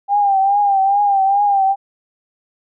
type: tone with vibrato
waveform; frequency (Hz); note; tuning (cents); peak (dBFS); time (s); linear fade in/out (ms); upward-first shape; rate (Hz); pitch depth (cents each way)
sine; 796; G5; +26; -11; 0.08-1.76; 50; triangle; 2.4; 70
effects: none